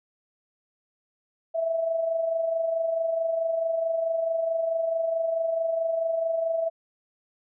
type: tone with amplitude modulation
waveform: sine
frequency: 658 Hz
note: E5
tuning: 3 cents flat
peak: -21 dBFS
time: 1.54-6.7 s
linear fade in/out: 20 ms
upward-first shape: sine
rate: 24.6 Hz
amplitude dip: 50%
effects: none